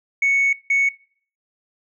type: tone bursts at uneven times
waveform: sine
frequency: 2217 Hz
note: C#7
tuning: in tune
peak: -13 dBFS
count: 2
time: 0.22-0.53 / 0.7-0.89 s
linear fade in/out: 5 ms
effects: noise-tail reverb RT60 0.5 s tail -23 dB re dry + tanh soft clip ceiling -12 dBFS